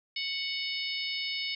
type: harmonic tone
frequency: 739 Hz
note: F#5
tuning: 2 cents flat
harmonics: 3 / 4 / 5 / 6 / 7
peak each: -36 / -37 / -38 / -39 / -39 dBFS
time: 0.16-1.55 s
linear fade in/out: 5 ms
effects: none